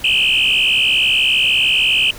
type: tone with frequency modulation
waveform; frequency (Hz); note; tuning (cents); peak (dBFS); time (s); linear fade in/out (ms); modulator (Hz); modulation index
sine; 2800; F7; +4; -10; 0.04-2.11; 5; 66.4; 4.6
effects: tanh soft clip ceiling -9 dBFS + pink hiss -35 dBFS RMS until 2.18 s